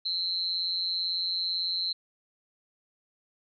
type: tone with amplitude modulation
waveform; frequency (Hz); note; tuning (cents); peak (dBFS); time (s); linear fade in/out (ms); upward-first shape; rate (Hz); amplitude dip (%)
sine; 4100; C8; -36; -23; 0.05-1.93; 10; sine; 178; 95
effects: none